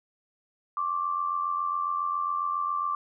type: tone pair together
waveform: sine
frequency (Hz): 1079.7 / 1167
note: C#6 / D6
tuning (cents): -46 / -11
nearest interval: minor second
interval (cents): 135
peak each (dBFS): -32 / -27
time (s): 0.77-2.95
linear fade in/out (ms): 2
effects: none